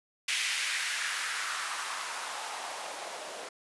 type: noise with band-pass filter sweep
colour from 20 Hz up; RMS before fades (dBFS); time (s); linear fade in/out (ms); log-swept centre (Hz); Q
blue; -35; 0.28-3.49; 5; 2400 to 530; 2
effects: resampled to 24000 Hz